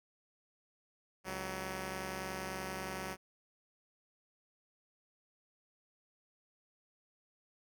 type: tone pair together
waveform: 5% pulse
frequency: 70.5 / 188.03 Hz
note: C#2 / F#3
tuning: +30 / +28 cents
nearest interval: octave + perfect fourth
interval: 1698 cents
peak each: -33 / -29 dBFS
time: 1.24-3.17 s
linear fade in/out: 50 ms
effects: none